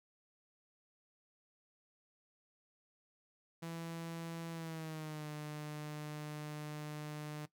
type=tone with pitch glide; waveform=sawtooth; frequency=166.1 to 150.56 Hz; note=E3 to D3; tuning=+13 to +43 cents; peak=-38 dBFS; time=3.62-7.46 s; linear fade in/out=10 ms; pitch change=-170 cents; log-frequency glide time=4.51-5.28 s; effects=noise-tail reverb RT60 0.1 s tail -17 dB re dry